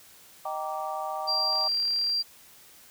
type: chord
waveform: sine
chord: Eb major seventh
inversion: none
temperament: just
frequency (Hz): 622.3 / 777.8 / 933.4 / 1166.7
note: Eb5 / G5 / Bb5 / D6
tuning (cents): 0 / -14 / +2 / -12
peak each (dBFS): -36 / -33 / -38 / -36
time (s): 0.45-1.68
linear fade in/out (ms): 5
type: tone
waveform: sine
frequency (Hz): 4735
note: D8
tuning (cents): +13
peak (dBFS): -24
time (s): 1.27-2.23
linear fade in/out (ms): 20
type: click train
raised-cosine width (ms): 0.2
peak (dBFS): -30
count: 22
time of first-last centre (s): 1.53-2.096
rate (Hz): 37.1
effects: white hiss -53 dBFS RMS until 2.9 s